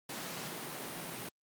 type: high-pass noise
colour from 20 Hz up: pink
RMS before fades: -42 dBFS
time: 0.09-1.29 s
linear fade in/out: 5 ms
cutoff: 130 Hz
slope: 48 dB/octave
effects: Opus 48 kbps